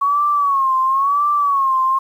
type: tone with vibrato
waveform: sine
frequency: 1108.7 Hz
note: C#6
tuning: in tune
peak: -13 dBFS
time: 0.01-1.99 s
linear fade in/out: 10 ms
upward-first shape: sine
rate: 0.97 Hz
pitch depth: 100 cents each way
effects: 8-bit